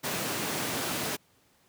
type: high-pass noise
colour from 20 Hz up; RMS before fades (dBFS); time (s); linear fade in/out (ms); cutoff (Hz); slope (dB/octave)
pink; -32; 0.03-1.17; 20; 150; 12
effects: pink hiss -65 dBFS RMS until 1.68 s + high-pass 80 Hz 12 dB/octave